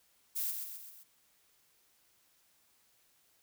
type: noise with echo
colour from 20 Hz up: violet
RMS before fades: -35 dBFS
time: 0.35-0.52 s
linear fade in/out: 20 ms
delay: 130 ms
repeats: 4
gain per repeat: -5 dB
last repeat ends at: 1.04 s
effects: white hiss -70 dBFS RMS until 3.42 s